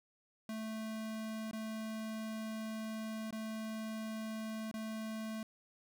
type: tone with dropouts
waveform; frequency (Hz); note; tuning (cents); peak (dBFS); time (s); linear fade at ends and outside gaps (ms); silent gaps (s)
square; 219.7; A3; -2; -40; 0.49-5.43; 2; 1.512-1.531 / 3.308-3.326 / 4.714-4.74
effects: none